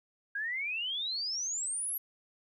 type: exponential sweep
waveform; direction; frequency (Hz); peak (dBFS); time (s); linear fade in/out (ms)
sine; up; 1600 to 11840; -32; 0.35-1.98; 5
effects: 12-bit